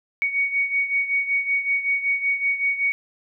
sine beating tone pair, 2236 / 2241.3 Hz, C#7 / C#7, +14 / +19 cents, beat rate 5.3 Hz, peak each -21 / -26 dBFS, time 0.22-2.92 s, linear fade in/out 0 ms, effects none

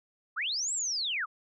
sine linear two-way sweep, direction up then down, 1100 to 7902 to 1100 Hz, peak -29 dBFS, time 0.36-1.26 s, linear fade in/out 20 ms, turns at 0.73 s, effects none

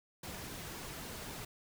pink noise with flanger, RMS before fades -45 dBFS, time 0.23-1.45 s, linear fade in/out 5 ms, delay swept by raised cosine 1.5 to 3.8 ms, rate 3.7 Hz, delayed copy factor -0.5, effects none

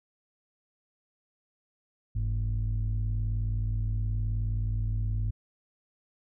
sine tone pair together, 47.54 / 106.6 Hz, F#1 / G#2, +48 / +46 cents, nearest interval octave + major second, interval 1398 cents, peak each -27 dBFS, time 2.15-5.31 s, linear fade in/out 10 ms, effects tanh soft clip ceiling -23 dBFS

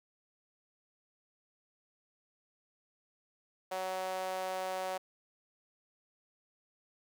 sawtooth tone with high-pass filter, 186.8 Hz, F#3, 17 cents sharp, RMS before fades -37 dBFS, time 3.71-4.98 s, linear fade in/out 10 ms, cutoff 640 Hz, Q 4, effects none

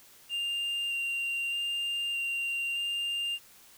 triangle tone with vibrato, 2785 Hz, F7, 5 cents flat, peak -28 dBFS, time 0.29-3.39 s, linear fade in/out 50 ms, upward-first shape square, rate 0.81 Hz, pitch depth 9 cents each way, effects white hiss -56 dBFS RMS until 3.77 s

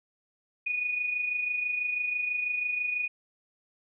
sine tone with amplitude modulation, 2467 Hz, D#7, 15 cents flat, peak -25 dBFS, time 0.66-3.08 s, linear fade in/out 10 ms, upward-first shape sine, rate 26.1 Hz, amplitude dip 50%, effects none

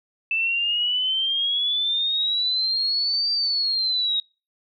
sine exponential two-way sweep, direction up then down, 2637 to 4687 to 3774 Hz, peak -20 dBFS, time 0.31-4.2 s, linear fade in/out 2 ms, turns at 3.32 s, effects noise-tail reverb RT60 0.3 s tail -24 dB re dry

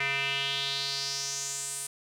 square tone with band-pass filter sweep, 138.59 Hz, C#3, in tune, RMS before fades -32 dBFS, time 0-1.87 s, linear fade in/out 5 ms, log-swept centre 2200 to 9300 Hz, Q 3.9, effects none

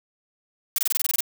blue noise bursts, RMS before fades -22 dBFS, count 10, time 0.76-1.206 s, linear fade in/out 2 ms, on 23 ms, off 24 ms, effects none

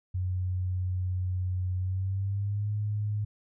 sine tone with pitch glide, 91.7 to 104.73 Hz, F#2 to G#2, -15 to +15 cents, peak -27 dBFS, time 0.14-3.25 s, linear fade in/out 10 ms, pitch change +230 cents, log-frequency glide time 1.77-2.71 s, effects none

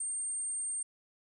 sine tone, 8690 Hz, C#9, 35 cents flat, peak -33 dBFS, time 0-0.83 s, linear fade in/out 5 ms, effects none

